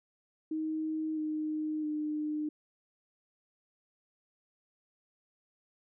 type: tone with pitch steps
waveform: sine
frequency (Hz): 313.9 / 308.3 / 302.9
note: D#4 / D#4 / D#4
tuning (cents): +15 / -16 / -46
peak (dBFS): -31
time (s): 0.51-2.49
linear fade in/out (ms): 5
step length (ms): 660
effects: none